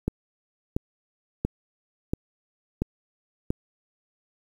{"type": "click train", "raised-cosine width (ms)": 3, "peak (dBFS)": -11, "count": 6, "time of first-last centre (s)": [0.08, 3.505], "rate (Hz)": 1.46, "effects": ["8-bit"]}